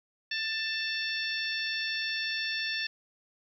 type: harmonic tone with a mistuned harmonic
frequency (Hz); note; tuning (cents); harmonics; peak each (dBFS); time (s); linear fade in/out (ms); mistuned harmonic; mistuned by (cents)
886; A5; +12; 2 / 3 / 4 / 5 / 6; -34 / -36 / -37 / -38 / -39; 0.31-2.87; 5; 6; +34
effects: 11-bit